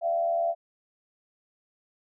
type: tone with frequency modulation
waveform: sine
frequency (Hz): 678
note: E5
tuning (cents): +49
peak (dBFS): -23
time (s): 0.01-0.55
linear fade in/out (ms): 50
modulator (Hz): 79.5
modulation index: 0.54
effects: none